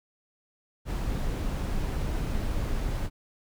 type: noise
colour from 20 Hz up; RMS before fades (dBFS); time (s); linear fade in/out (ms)
brown; -29; 0.85-3.1; 50
effects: none